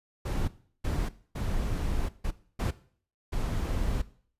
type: noise bursts at uneven times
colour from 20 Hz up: brown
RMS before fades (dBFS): -29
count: 6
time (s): 0.25-0.48 / 0.84-1.09 / 1.35-2.09 / 2.24-2.31 / 2.59-2.71 / 3.32-4.02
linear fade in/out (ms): 10
effects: noise-tail reverb RT60 0.5 s tail -17 dB re dry + resampled to 32000 Hz